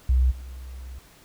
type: tone with level steps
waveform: sine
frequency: 63.6 Hz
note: C2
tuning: 48 cents flat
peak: -16 / -35 dBFS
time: 0.09-0.99 s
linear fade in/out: 5 ms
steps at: 0.3 s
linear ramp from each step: 20 ms
effects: pink hiss -53 dBFS RMS until 1.24 s